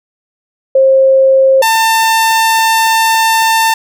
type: tone pair in turn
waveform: sine / sawtooth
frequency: 533 / 896.4 Hz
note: C5 / A5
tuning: +32 / +32 cents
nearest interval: major sixth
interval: 900 cents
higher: second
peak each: -4 dBFS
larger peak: neither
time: 0.75-1.62 / 1.62-3.74 s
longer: second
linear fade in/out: 5 ms
effects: none